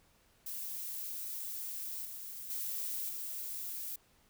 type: noise with level steps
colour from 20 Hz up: violet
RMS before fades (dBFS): -41 / -45 / -38 / -41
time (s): 0.46-3.96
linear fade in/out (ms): 5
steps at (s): 2.05 / 2.5 / 3.09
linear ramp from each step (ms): 2
effects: pink hiss -68 dBFS RMS until 4.29 s